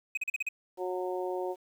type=tone bursts; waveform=triangle; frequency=2522 Hz; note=D#7; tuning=23 cents sharp; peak=-27 dBFS; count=6; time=0.15-0.489 s; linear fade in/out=5 ms; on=24 ms; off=39 ms
type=harmonic tone; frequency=182.7 Hz; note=F#3; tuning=22 cents flat; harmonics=2 / 3 / 4 / 5; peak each=-33 / -37 / -39 / -41 dBFS; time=0.77-1.56 s; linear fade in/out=50 ms
effects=10-bit